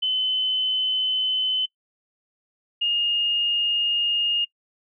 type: tone pair in turn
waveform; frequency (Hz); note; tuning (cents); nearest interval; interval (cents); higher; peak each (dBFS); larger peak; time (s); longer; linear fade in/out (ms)
sine; 3038 / 2841; F#7 / F7; +45 / +29; minor second; 116; first; -20 / -20; neither; 0.02-1.66 / 2.81-4.45; neither; 10
effects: noise-tail reverb RT60 0.1 s tail -20 dB re dry